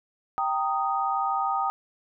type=chord; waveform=sine; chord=Eb major; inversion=first; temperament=equal with one note detuned; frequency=784 / 923.2 / 1244.5 Hz; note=G5 / Bb5 / Eb6; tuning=0 / -17 / 0 cents; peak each=-27 / -30 / -27 dBFS; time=0.38-1.7 s; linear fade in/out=0 ms; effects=none